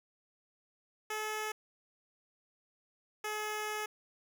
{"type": "tone pair in turn", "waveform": "10% pulse", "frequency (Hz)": [429.7, 425.3], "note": ["A4", "G#4"], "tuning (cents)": [-41, 41], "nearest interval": "unison", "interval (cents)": 18, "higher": "first", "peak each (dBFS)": -27, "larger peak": "neither", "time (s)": [[1.1, 1.52], [3.24, 3.86]], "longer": "second", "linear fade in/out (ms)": 5, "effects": []}